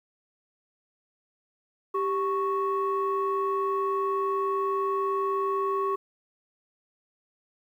sine tone pair together, 392 / 1107.7 Hz, G4 / C#6, 0 / -2 cents, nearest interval octave + tritone, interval 1798 cents, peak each -26 dBFS, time 1.94-5.96 s, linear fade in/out 10 ms, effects tanh soft clip ceiling -19 dBFS + 10-bit

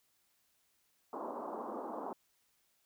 white band-pass noise, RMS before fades -42 dBFS, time 1.13-2.13 s, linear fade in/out 2 ms, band 220 to 1100 Hz, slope 48 dB/octave, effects white hiss -75 dBFS RMS until 2.85 s

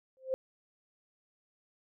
sine tone with exponential growth, 523.3 Hz, C5, in tune, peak -25 dBFS, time 0.17-0.34 s, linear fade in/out 0 ms, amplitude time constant 35 ms, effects none

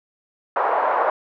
white band-pass noise, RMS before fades -20 dBFS, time 0.56-1.1 s, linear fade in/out 2 ms, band 530 to 1100 Hz, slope 24 dB/octave, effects none

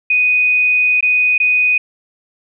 sine tone with dropouts, 2489 Hz, D#7, in tune, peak -10 dBFS, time 0.1-1.78 s, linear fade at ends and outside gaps 5 ms, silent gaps 1.008-1.026 / 1.38-1.4 s, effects none

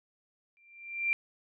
sine tone with exponential growth, 2367 Hz, D7, 13 cents sharp, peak -23 dBFS, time 0.57-1.13 s, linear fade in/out 0 ms, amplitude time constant 120 ms, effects none

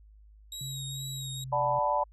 25% pulse tone with vibrato, 3811 Hz, A#7, 38 cents sharp, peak -33 dBFS, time 0.52-1.44 s, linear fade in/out 2 ms, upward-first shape triangle, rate 2.2 Hz, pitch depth 39 cents each way
sine tone with pitch glide, 134.7 to 131.4 Hz, C#3 to C3, -49 to +8 cents, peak -37 dBFS, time 0.61-1.79 s, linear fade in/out 2 ms, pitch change -43 cents, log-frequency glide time 1.1-1.38 s
sine chord, B minor seventh, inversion first, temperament equal, 587.3 / 740 / 880 / 987.8 Hz, D5 / F#5 / A5 / B5, 0 / 0 / 0 / 0 cents, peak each -30 / -34 / -29 / -29 dBFS, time 1.52-2.04 s, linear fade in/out 10 ms
effects added 52 Hz sine -52 dBFS peak until 2.12 s

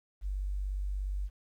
sine tone, 48.49 Hz, G1, 18 cents flat, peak -31 dBFS, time 0.21-1.3 s, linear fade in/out 50 ms, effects 11-bit

